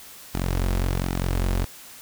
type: tone with flanger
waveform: sawtooth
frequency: 44.94 Hz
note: F#1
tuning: 50 cents flat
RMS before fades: -24 dBFS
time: 0.34-1.65 s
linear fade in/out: 10 ms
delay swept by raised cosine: 1.8 to 7.1 ms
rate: 1.3 Hz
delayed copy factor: -0.55
effects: white hiss -44 dBFS RMS until 2.01 s